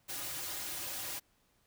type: noise with comb filter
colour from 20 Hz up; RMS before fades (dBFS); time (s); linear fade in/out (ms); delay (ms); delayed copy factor
white; -40; 0.08-1.2; 20; 4.5; -0.85
effects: pink hiss -72 dBFS RMS until 1.66 s